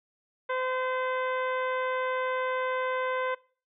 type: harmonic tone with a mistuned harmonic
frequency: 513 Hz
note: C5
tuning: 34 cents flat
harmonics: 1 / 2 / 3 / 4 / 5 / 6 / 7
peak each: -30 / -32 / -35 / -38 / -49 / -51 / -50 dBFS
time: 0.49-3.35 s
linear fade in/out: 10 ms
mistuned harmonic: 7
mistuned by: -22 cents
effects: noise-tail reverb RT60 0.4 s tail -22 dB re dry